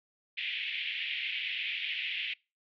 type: band-pass noise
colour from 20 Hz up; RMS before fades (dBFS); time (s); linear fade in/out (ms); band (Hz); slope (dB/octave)
white; -35; 0.37-2.34; 10; 2100 to 3200; 48
effects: noise-tail reverb RT60 0.3 s tail -26 dB re dry + MP3 96 kbps